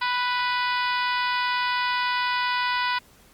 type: harmonic tone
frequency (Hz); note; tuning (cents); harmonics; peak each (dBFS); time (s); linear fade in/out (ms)
493.9; B4; 0; 2 / 3 / 4 / 5 / 6 / 7 / 8 / 9 / 10; -25 / -29 / -31 / -33 / -35 / -36 / -37 / -38 / -39; 0.01-2.99; 10
effects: pink hiss -55 dBFS RMS until 3.33 s + Opus 32 kbps